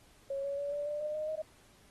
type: tone with pitch steps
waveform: sine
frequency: 550 / 560.3 / 570.7 / 581.4 / 592.2 / 603.3 / 614.5 / 626 Hz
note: C#5 / C#5 / D5 / D5 / D5 / D5 / D#5 / D#5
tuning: -14 / +18 / -50 / -18 / +14 / +46 / -22 / +10 cents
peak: -33 dBFS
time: 0.3-1.42 s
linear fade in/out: 5 ms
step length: 140 ms
effects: pink hiss -63 dBFS RMS until 1.9 s + AAC 32 kbps